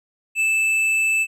triangle tone with hard clipping, 2633 Hz, E7, 3 cents flat, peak -18 dBFS, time 0.35-1.27 s, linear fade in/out 50 ms, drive 10 dB, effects none

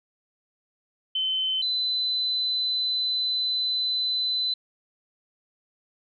sine tone pair in turn, 3064 / 4020 Hz, G7 / B7, -40 / +30 cents, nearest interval perfect fourth, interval 470 cents, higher second, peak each -23 dBFS, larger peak neither, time 1.15-1.62 / 1.62-4.54 s, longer second, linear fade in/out 5 ms, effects none

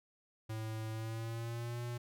square tone with pitch glide, 110.2 to 120.17 Hz, A2 to B2, +3 to -47 cents, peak -39 dBFS, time 0.49-1.98 s, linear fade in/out 10 ms, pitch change +150 cents, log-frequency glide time 0.91-1.82 s, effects none

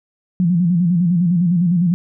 sine tone with vibrato, 174.61 Hz, F3, in tune, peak -12 dBFS, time 0.4-1.94 s, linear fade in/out 0 ms, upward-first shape square, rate 9.9 Hz, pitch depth 78 cents each way, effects none

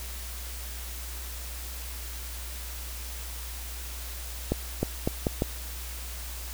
accelerating click train, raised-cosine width 2 ms, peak -11 dBFS, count 5, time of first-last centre 4.52-5.421 s, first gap 310 ms, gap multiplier 0.79, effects added 60 Hz sine -37 dBFS peak until 6.53 s + white hiss -41 dBFS RMS until 6.53 s

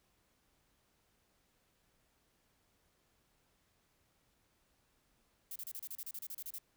violet noise bursts, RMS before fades -44 dBFS, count 14, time 5.51-6.584 s, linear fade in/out 2 ms, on 47 ms, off 32 ms, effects pink hiss -75 dBFS RMS until 6.76 s

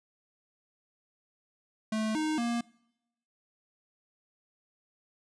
square tone with pitch steps, 217.9 / 310 / 235.8 Hz, A3 / D#4 / A#3, -17 / -6 / +20 cents, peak -29 dBFS, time 1.92-2.61 s, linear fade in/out 5 ms, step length 230 ms, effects noise-tail reverb RT60 0.8 s tail -23 dB re dry + resampled to 22050 Hz

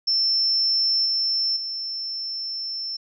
sine tone with level steps, 5350 Hz, E8, 25 cents sharp, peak -18 / -20 / -27 dBFS, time 0.07-2.97 s, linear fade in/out 10 ms, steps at 1.05 / 1.56 s, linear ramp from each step 10 ms, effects none

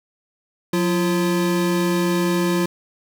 square tone pair together, 179.4 / 343 Hz, F3 / F4, +47 / -31 cents, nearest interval major seventh, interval 1122 cents, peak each -21 dBFS, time 0.73-2.66 s, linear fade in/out 5 ms, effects none

